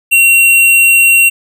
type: tone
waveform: square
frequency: 2742 Hz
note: F7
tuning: 32 cents flat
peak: -5 dBFS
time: 0.11-1.3 s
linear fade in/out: 20 ms
effects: none